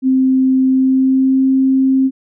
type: tone with pitch glide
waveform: sine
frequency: 261.6 to 265.1 Hz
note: C4 to C4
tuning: 0 to +23 cents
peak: -9 dBFS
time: 0.02-2.11 s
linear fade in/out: 50 ms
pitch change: +23 cents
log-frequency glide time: 0.68-1.46 s
effects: none